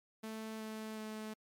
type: tone with pitch steps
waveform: sawtooth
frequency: 220 / 218.2 / 216.5 Hz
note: A3 / A3 / A3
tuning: 0 / -14 / -28 cents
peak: -38 dBFS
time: 0.23-1.34 s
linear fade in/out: 10 ms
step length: 370 ms
effects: MP3 96 kbps